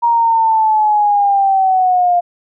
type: linear sweep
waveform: sine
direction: down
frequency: 945 to 698.5 Hz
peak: -9 dBFS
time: 0.02-2.21 s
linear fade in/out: 20 ms
effects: none